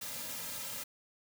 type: noise with comb filter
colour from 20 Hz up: white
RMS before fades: -41 dBFS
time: 0.01-0.84 s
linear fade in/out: 10 ms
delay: 2.7 ms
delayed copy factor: -0.85
effects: none